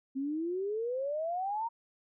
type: exponential sweep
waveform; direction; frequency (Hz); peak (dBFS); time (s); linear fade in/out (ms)
sine; up; 262.1 to 943; -31; 0.15-1.69; 20
effects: none